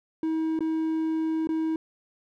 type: tone with dropouts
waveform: triangle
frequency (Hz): 319.5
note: D#4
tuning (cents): +46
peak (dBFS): -22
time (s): 0.23-1.76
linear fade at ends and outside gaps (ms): 2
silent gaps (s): 0.591-0.606 / 1.472-1.49
effects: none